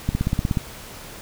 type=click train; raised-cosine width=5 ms; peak=-8 dBFS; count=9; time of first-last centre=0.09-0.572 s; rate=16.6 Hz; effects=pink hiss -39 dBFS RMS until 1.21 s